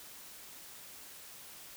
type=silence; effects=white hiss -51 dBFS RMS until 1.76 s